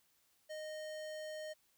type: tone with notch filter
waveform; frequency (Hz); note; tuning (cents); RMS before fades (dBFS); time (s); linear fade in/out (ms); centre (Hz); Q
square; 618; D#5; -12; -45; 0.49-1.54; 20; 12000; 1.2
effects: white hiss -74 dBFS RMS until 1.77 s